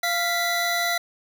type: tone pair together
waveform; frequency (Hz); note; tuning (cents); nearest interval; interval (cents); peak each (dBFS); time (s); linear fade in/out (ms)
25% pulse; 693.6 / 1975.5; F5 / B6; -12 / 0; octave + tritone; 1812; -21; 0.03-0.98; 5
effects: none